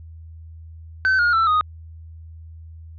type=tone with pitch steps; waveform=triangle; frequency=1531 / 1428.5 / 1332.8 / 1243.6 Hz; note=G6 / F6 / E6 / D#6; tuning=-41 / +39 / +19 / -1 cents; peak=-13 dBFS; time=1.05-1.61 s; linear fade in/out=0 ms; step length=140 ms; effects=added 81 Hz sine -37 dBFS peak until 2.98 s + resampled to 11025 Hz